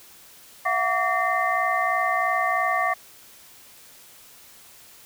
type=tone cluster; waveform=sine; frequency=671 / 734 / 1145 / 1825 / 2064 Hz; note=E5 / F#5 / D6 / A#6 / C7; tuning=+31 / -14 / -44 / -37 / -24 cents; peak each=-29 / -26 / -24 / -27 / -30 dBFS; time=0.65-2.94 s; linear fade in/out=10 ms; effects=white hiss -49 dBFS RMS until 5.05 s